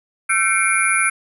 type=tone cluster; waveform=sine; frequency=1345 / 1541 / 2167 / 2352 / 10340 Hz; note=E6 / G6 / C#7 / D7 / E9; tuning=+34 / -30 / -40 / +2 / -34 cents; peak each=-21 dBFS; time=0.29-1.1 s; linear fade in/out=10 ms; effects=none